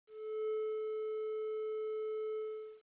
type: tone with ADSR envelope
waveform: triangle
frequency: 433.5 Hz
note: A4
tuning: 26 cents flat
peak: -31 dBFS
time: 0.07-2.82 s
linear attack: 420 ms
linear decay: 320 ms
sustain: -3 dB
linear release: 450 ms
effects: resampled to 8000 Hz + 12-bit